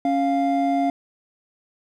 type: tone pair together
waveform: triangle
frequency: 277.2 / 699.1 Hz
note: C#4 / F5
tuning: 0 / +2 cents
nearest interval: octave + major third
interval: 1602 cents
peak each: -19 dBFS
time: 0.05-0.9 s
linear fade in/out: 2 ms
effects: none